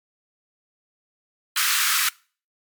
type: high-pass noise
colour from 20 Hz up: pink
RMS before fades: -21 dBFS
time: 1.56-2.09 s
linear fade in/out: 5 ms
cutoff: 1200 Hz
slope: 48 dB/octave
effects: noise-tail reverb RT60 0.4 s tail -24 dB re dry + MP3 96 kbps